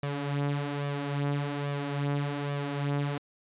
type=tone with flanger; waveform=sawtooth; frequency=143 Hz; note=D3; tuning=46 cents flat; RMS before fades=-31 dBFS; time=0.03-3.18 s; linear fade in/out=2 ms; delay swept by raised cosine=1.7 to 6.9 ms; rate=1.2 Hz; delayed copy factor=+0.55; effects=resampled to 8000 Hz